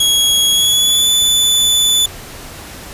sawtooth tone with pitch glide, 3322 to 3485 Hz, G#7 to A7, 0 to -17 cents, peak -7 dBFS, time 0-2.06 s, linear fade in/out 5 ms, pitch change +83 cents, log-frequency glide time 0.52-1.08 s, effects pink hiss -32 dBFS RMS until 2.93 s + resampled to 32000 Hz

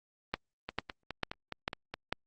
two click trains, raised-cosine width 0.3 ms, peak -21 / -14 dBFS, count 7 / 5, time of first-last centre 0.69-1.94 / 0.34-2.126 s, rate 4.8 / 2.24 Hz, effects Opus 24 kbps

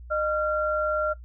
sine tone pair together, 612.5 / 1375 Hz, D#5 / F6, -27 / -27 cents, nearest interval octave + major second, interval 1400 cents, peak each -25 dBFS, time 0.1-1.14 s, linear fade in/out 20 ms, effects noise-tail reverb RT60 0.1 s tail -17 dB re dry + added 60 Hz sine -40 dBFS peak until 1.24 s

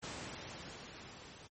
pink noise with level ramp, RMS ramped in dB -43 to -54 dBFS, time 0.02-1.48 s, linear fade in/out 20 ms, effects high-pass 80 Hz 12 dB/octave + MP3 32 kbps

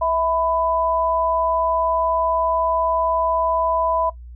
sine tone pair together, 652.3 / 998 Hz, E5 / B5, -18 / +18 cents, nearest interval perfect fifth, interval 736 cents, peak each -20 dBFS, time 0.01-4.1 s, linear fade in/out 10 ms, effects noise-tail reverb RT60 0.1 s tail -17 dB re dry + added 60 Hz sine -35 dBFS peak until 4.35 s

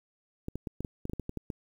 clicks, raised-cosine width 3 ms, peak -22 dBFS, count 12, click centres 0.484 / 0.556 / 0.672 / 0.806 / 0.848 / 1.054 / 1.097 / 1.134 / 1.197 / 1.294 / 1.373 / 1.502 s, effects 9-bit

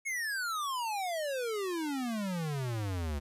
square exponential sweep, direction down, 2217 to 69.3 Hz, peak -33 dBFS, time 0.05-3.2 s, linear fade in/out 20 ms, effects resampled to 32000 Hz + 12-bit

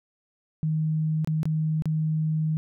sine tone with dropouts, 156.5 Hz, D#3, 10 cents sharp, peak -22 dBFS, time 0.63-2.57 s, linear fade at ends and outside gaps 0 ms, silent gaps 1.246-1.274 / 1.431-1.455 / 1.822-1.856 s, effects none

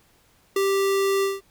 square tone with ADSR envelope, 392 Hz, G4, in tune, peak -18 dBFS, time 0.56-1.41 s, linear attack 5 ms, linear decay 4 ms, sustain -2 dB, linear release 180 ms, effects pink hiss -60 dBFS RMS until 1.5 s

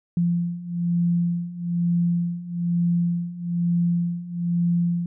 sine beating tone pair, 171.9 / 173 Hz, F3 / F3, -27 / -16 cents, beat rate 1.1 Hz, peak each -25 / -22 dBFS, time 0.17-5.06 s, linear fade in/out 2 ms, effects none

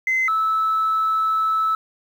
sine tone pair in turn, 2057 / 1306.7 Hz, C7 / E6, -30 / -16 cents, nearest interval minor sixth, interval 786 cents, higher first, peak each -16 dBFS, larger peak neither, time 0.07-0.28 / 0.28-1.75 s, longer second, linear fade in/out 2 ms, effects tanh soft clip ceiling -13 dBFS + 8-bit

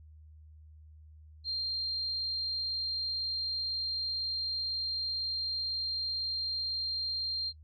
sine tone, 4186 Hz, C8, in tune, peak -31 dBFS, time 1.44-7.53 s, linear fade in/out 50 ms, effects noise-tail reverb RT60 0.1 s tail -23 dB re dry + added 77 Hz sine -51 dBFS peak until 7.63 s

